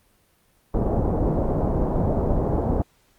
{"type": "low-pass noise", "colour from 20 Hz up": "pink", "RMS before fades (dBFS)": -22, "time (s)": [0.74, 2.82], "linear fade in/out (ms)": 2, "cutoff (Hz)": 770, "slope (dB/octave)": 24, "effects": ["pink hiss -62 dBFS RMS until 3.18 s", "Opus 32 kbps"]}